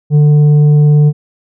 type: tone with tanh clipping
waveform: sine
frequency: 148.5 Hz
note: D3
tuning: 20 cents sharp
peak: -5 dBFS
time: 0.1-1.13 s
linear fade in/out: 50 ms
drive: 5 dB
effects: none